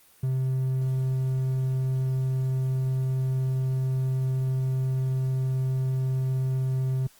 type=tone; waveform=triangle; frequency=130.81 Hz; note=C3; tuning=in tune; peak=-21 dBFS; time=0.23-7.07 s; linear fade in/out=5 ms; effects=white hiss -57 dBFS RMS until 7.19 s + Opus 24 kbps